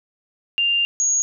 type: tone pair in turn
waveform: sine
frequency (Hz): 2794 / 6645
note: F7 / G#8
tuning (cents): 0 / 0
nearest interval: octave + minor third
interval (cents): 1500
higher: second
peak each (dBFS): -16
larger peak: neither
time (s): 0.58-0.85 / 1-1.22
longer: first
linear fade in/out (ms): 0
effects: none